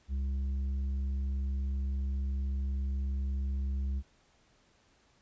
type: tone with tanh clipping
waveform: triangle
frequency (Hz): 67.4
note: C#2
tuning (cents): -48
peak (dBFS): -31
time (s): 0.08-4.03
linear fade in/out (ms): 50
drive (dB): 10
effects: pink hiss -67 dBFS RMS until 5.21 s + resampled to 16000 Hz